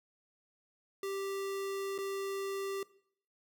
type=tone with dropouts; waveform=square; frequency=392 Hz; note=G4; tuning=in tune; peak=-36 dBFS; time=1.03-2.83 s; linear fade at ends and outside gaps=2 ms; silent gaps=1.98-1.986 s; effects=noise-tail reverb RT60 0.6 s tail -19 dB re dry